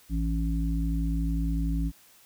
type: harmonic tone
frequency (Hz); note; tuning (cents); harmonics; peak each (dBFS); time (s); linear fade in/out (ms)
55.4; A1; +13; 1 / 3 / 5; -26 / -31 / -33; 0.09-1.92; 50
effects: white hiss -57 dBFS RMS until 2.25 s